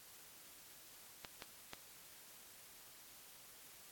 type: clicks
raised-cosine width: 0.2 ms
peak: -29 dBFS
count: 3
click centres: 1.248 / 1.422 / 1.734 s
effects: white hiss -59 dBFS RMS until 3.91 s + AAC 64 kbps